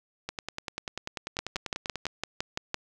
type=two click trains; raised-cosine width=0.2 ms; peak=-12 / -16 dBFS; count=9 / 19; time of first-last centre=1.39-2.744 / 0.29-2.055 s; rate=5.91 / 10.2 Hz; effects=none